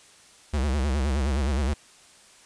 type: tone with vibrato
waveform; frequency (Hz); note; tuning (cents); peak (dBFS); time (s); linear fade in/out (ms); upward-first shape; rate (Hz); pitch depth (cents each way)
square; 69.3; C#2; 0; -23; 0.53-1.74; 10; sine; 9.6; 150
effects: white hiss -53 dBFS RMS until 2.45 s + resampled to 22050 Hz